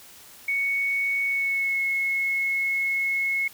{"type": "tone with pitch glide", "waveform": "sine", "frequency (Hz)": [2223, 2180], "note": ["C#7", "C#7"], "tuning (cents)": [4, -29], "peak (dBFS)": -22, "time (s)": [0.48, 3.48], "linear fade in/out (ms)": 5, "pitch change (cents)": -33, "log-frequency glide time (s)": [1.25, 1.81], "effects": ["white hiss -48 dBFS RMS until 3.53 s"]}